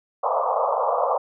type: band-pass noise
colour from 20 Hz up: pink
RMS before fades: -22 dBFS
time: 0.23-1.18 s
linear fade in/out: 10 ms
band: 480 to 1200 Hz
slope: 96 dB/octave
effects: none